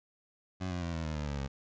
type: tone with pitch steps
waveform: 20% pulse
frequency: 92.5 / 88.63 / 84.92 / 81.37 / 77.96 / 74.7 / 71.57 / 68.58 Hz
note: F#2 / F2 / F2 / E2 / D#2 / D2 / D2 / C#2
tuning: 0 / +26 / -48 / -22 / +4 / +30 / -44 / -18 cents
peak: -29 dBFS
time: 0.6-1.48 s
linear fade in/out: 20 ms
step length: 110 ms
effects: resampled to 16000 Hz